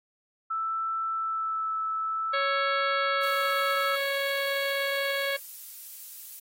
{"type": "tone with vibrato", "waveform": "sine", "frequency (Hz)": 1318.5, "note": "E6", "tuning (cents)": 0, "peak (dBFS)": -27, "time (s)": [0.5, 3.96], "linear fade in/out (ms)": 10, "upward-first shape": "sine", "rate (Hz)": 0.55, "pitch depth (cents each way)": 11}
{"type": "harmonic tone", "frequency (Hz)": 554.4, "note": "C#5", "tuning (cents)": 0, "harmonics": [1, 2, 3, 4, 5, 6, 7, 8], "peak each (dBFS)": [-30, -39, -32, -33, -42, -37, -42, -41], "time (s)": [2.33, 5.37], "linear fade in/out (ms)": 10}
{"type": "noise", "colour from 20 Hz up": "violet", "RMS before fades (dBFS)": -41, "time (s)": [3.22, 6.4], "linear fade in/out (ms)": 10}
{"effects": ["AAC 48 kbps"]}